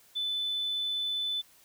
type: tone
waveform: sine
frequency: 3505 Hz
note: A7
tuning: 7 cents flat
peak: -28 dBFS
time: 0.15-1.42 s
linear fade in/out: 20 ms
effects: tanh soft clip ceiling -24 dBFS + white hiss -60 dBFS RMS until 1.64 s